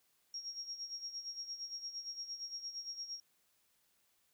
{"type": "tone with tremolo", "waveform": "sine", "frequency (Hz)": 5588, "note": "F8", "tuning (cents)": 0, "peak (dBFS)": -39, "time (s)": [0.34, 3.2], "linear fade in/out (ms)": 2, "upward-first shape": "sine", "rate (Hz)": 8.7, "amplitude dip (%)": 70, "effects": ["white hiss -75 dBFS RMS until 4.33 s"]}